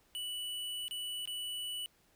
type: tone with dropouts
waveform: square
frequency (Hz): 2960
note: F#7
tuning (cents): 0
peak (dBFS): -38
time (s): 0.15-1.86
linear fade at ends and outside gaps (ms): 0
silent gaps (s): 0.881-0.91 / 1.255-1.275
effects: pink hiss -69 dBFS RMS until 2.15 s